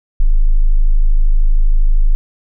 sine tone, 26.38 Hz, G#0, 28 cents sharp, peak -6 dBFS, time 0.2-2.15 s, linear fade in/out 0 ms, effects none

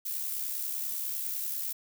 violet noise with amplitude modulation, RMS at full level -32 dBFS, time 0.05-1.73 s, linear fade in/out 10 ms, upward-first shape sine, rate 70.1 Hz, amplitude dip 45%, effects none

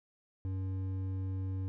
triangle tone with hard clipping, 94.8 Hz, F#2, 43 cents sharp, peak -35 dBFS, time 0.45-1.68 s, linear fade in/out 0 ms, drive 11 dB, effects none

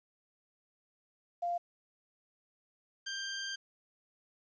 sine / 15% pulse tone pair in turn, 696 / 1582.4 Hz, F5 / G6, -6 / +16 cents, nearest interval octave + major second, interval 1422 cents, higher second, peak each -31 / -30 dBFS, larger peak second, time 1.42-1.58 / 3.06-3.56 s, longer second, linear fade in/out 10 ms, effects resampled to 16000 Hz + 11-bit

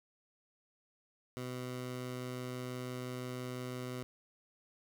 15% pulse tone, 125.9 Hz, B2, 34 cents sharp, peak -33 dBFS, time 1.37-4.03 s, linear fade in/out 0 ms, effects none

